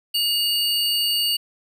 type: tone pair together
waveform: square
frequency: 2865 / 4544 Hz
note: F7 / C#8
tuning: +44 / +42 cents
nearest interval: minor sixth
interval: 798 cents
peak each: -22 / -23 dBFS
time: 0.14-1.37 s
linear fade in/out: 10 ms
effects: none